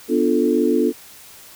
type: chord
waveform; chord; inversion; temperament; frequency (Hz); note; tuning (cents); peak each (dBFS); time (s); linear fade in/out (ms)
sine; B half-diminished seventh; none; equal; 246.9 / 293.7 / 349.2 / 440; B3 / D4 / F4 / A4; 0 / 0 / 0 / 0; -20; 0.08-0.93; 50
effects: white hiss -43 dBFS RMS until 1.55 s